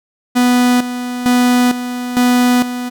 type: tone with tremolo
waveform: 45% pulse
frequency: 246.9 Hz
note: B3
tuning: in tune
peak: -9 dBFS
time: 0.35-2.9 s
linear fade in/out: 20 ms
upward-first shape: square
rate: 1.1 Hz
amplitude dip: 70%
effects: none